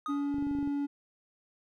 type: tone with exponential decay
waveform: triangle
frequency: 1244.5 Hz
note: D#6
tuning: in tune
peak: -30 dBFS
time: 0.06-0.44 s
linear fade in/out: 1 ms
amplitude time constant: 82 ms
type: tone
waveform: triangle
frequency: 284.7 Hz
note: C#4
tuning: 46 cents sharp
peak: -27 dBFS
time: 0.08-0.87 s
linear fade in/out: 20 ms
type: clicks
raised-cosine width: 3 ms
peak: -30 dBFS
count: 9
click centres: 0.343 / 0.384 / 0.425 / 0.469 / 0.512 / 0.551 / 0.587 / 0.628 / 0.675 s
effects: none